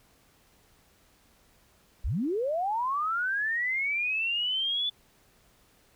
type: linear sweep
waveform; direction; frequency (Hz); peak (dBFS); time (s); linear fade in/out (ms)
sine; up; 30 to 3487; -26; 2.04-4.9; 10
effects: pink hiss -63 dBFS RMS until 5.95 s